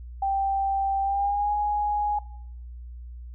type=tone with pitch glide; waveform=sine; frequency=784 to 830.6 Hz; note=G5 to G#5; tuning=0 to 0 cents; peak=-22 dBFS; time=0.22-2.19 s; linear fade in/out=5 ms; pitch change=+100 cents; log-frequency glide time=1.02-1.52 s; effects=noise-tail reverb RT60 0.7 s tail -19 dB re dry + added 60 Hz sine -37 dBFS peak until 3.34 s